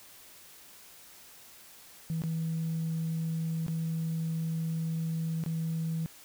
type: tone with dropouts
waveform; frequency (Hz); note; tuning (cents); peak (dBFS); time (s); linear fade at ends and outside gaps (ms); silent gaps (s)
sine; 162.6; E3; -23; -28; 2.1-6.06; 0; 2.219-2.237 / 3.665-3.682 / 5.438-5.462
effects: tanh soft clip ceiling -26 dBFS + white hiss -53 dBFS RMS until 6.24 s